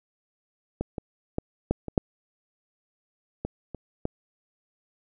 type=clicks; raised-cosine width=2 ms; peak=-14 / -18 / -13 / -9 / -20 / -6 / -16 / -22 / -13 dBFS; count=9; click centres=0.81 / 0.982 / 1.384 / 1.71 / 1.883 / 1.978 / 3.45 / 3.747 / 4.054 s; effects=none